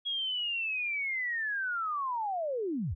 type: linear sweep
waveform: sine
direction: down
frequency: 3322 to 55.8 Hz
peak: -30 dBFS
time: 0.05-2.95 s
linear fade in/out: 20 ms
effects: none